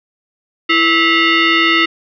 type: tone with frequency modulation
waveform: sine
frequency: 331.8 Hz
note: E4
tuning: 11 cents sharp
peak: -9 dBFS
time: 0.69-1.86 s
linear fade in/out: 10 ms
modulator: 818 Hz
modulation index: 3.7
effects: none